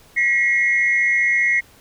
sine tone pair together, 1920 / 2155 Hz, B6 / C#7, -49 / -49 cents, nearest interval major second, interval 200 cents, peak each -17 / -16 dBFS, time 0.16-1.61 s, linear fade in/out 20 ms, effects tanh soft clip ceiling -8 dBFS + pink hiss -50 dBFS RMS until 1.8 s

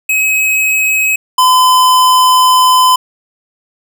square tone pair in turn, 2551 / 1017.1 Hz, D#7 / C6, +43 / -49 cents, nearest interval octave + major third, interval 1592 cents, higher first, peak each -10 / -6 dBFS, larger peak second, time 0.09-1.16 / 1.38-2.96 s, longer second, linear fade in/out 5 ms, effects none

